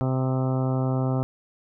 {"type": "harmonic tone with a mistuned harmonic", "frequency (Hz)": 130.3, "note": "C3", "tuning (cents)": -7, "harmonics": [1, 2, 3, 4, 5, 6, 7, 8, 9, 10], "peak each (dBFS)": [-23, -28, -34, -34, -35, -37, -42, -43, -43, -42], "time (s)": [0.01, 1.23], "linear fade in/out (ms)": 0, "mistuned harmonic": 9, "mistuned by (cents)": 32, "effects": []}